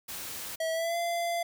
white noise, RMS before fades -39 dBFS, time 0.08-0.56 s, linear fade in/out 10 ms
square tone with pitch glide, 648 to 685.7 Hz, E5 to F5, -30 to -32 cents, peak -29 dBFS, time 0.6-1.43 s, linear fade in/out 5 ms, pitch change +98 cents, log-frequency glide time 0.72-0.97 s
effects none

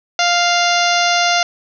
harmonic tone, 698.5 Hz, F5, in tune, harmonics 1 / 2 / 3 / 4 / 5 / 6 / 7 / 8 / 9, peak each -16 / -19 / -21 / -22 / -23 / -24 / -24 / -25 / -26 dBFS, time 0.19-1.43 s, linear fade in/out 2 ms, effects none

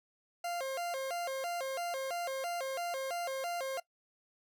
40% pulse tone with vibrato, 609 Hz, D#5, 37 cents flat, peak -34 dBFS, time 0.44-3.8 s, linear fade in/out 5 ms, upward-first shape square, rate 3 Hz, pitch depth 230 cents each way, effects noise-tail reverb RT60 0.1 s tail -19 dB re dry

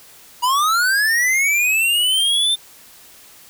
square linear sweep, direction up, 952 to 3602 Hz, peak -15 dBFS, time 0.42-2.56 s, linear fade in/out 20 ms, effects white hiss -45 dBFS RMS until 3.49 s

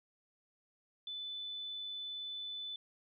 sine tone, 3501 Hz, A7, 9 cents flat, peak -40 dBFS, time 1.07-2.76 s, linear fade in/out 2 ms, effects none

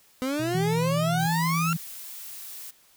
30% pulse exponential sweep, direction up, 251.4 to 1388 Hz, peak -23 dBFS, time 0.22-1.73 s, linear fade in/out 0 ms
triangle tone with pitch glide, 124.1 to 125.98 Hz, B2 to B2, +9 to +35 cents, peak -30 dBFS, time 0.39-1.27 s, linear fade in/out 10 ms, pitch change +26 cents, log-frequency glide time 0.81-1.11 s
sine tone with vibrato, 164.81 Hz, E3, in tune, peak -24 dBFS, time 0.54-1.77 s, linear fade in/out 10 ms, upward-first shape square, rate 19 Hz, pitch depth 10 cents each way
blue noise, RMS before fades -40 dBFS, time 1.19-2.71 s, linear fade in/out 10 ms
effects white hiss -59 dBFS RMS until 2.96 s

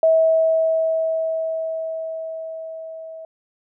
sine tone with level ramp, 646 Hz, E5, 35 cents flat, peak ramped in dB -11 to -33 dBFS, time 0.03-3.25 s, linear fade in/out 2 ms, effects none

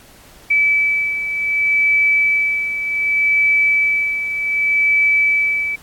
sine beating tone pair, 2303 / 2303.66 Hz, D7 / D7, -34 / -34 cents, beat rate 0.66 Hz, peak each -14 / -21 dBFS, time 0.5-5.76 s, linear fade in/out 10 ms, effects pink hiss -45 dBFS RMS until 5.82 s + AAC 64 kbps

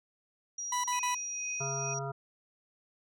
sine tone, 5740 Hz, F8, 47 cents sharp, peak -35 dBFS, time 0.58-1.99 s, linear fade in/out 5 ms
40% pulse tone bursts, 987.8 Hz, B5, in tune, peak -29 dBFS, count 3, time 0.72-1.148 s, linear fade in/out 5 ms, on 120 ms, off 34 ms
sine tone with tremolo, 2500 Hz, D#7, 8 cents sharp, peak -36 dBFS, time 0.92-1.94 s, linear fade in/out 10 ms, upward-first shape triangle, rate 2.1 Hz, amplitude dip 90%
harmonic tone, 137.3 Hz, C#3, 16 cents flat, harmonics 1 / 3 / 5 / 7 / 9 / 10, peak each -37 / -41 / -40 / -45 / -46 / -45 dBFS, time 1.6-2.12 s, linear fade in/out 10 ms
effects low-pass 12000 Hz 12 dB/octave

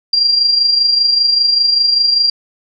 sine tone with amplitude modulation, 4758 Hz, D8, 22 cents sharp, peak -7 dBFS, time 0.13-2.3 s, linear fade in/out 5 ms, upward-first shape sine, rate 25.1 Hz, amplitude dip 50%, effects none

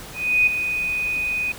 sine tone with ADSR envelope, 2489 Hz, D#7, in tune, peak -12 dBFS, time 0.13-1.52 s, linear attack 340 ms, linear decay 6 ms, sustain -9 dB, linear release 4 ms, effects pink hiss -38 dBFS RMS until 1.58 s

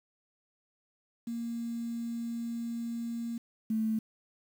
sine tone pair in turn, 233.1 / 220 Hz, A#3 / A3, 0 / 0 cents, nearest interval minor second, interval 100 cents, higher first, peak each -33 / -27 dBFS, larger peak second, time 1.27-3.38 / 3.7-3.99 s, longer first, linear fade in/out 5 ms, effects 9-bit

